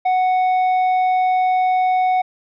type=tone with tanh clipping; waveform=triangle; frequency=740 Hz; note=F#5; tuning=in tune; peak=-15 dBFS; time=0.05-2.22 s; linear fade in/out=10 ms; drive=10 dB; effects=none